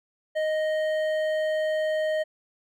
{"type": "tone with hard clipping", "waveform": "sine", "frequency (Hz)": 622.3, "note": "D#5", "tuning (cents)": 0, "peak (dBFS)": -25, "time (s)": [0.35, 2.24], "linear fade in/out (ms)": 20, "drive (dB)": 9, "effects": []}